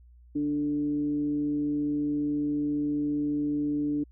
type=tone with frequency modulation; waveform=sine; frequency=293.7 Hz; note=D4; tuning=in tune; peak=-25 dBFS; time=0.35-4.04 s; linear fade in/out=10 ms; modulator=149 Hz; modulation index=0.3; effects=added 60 Hz sine -51 dBFS peak until 4.11 s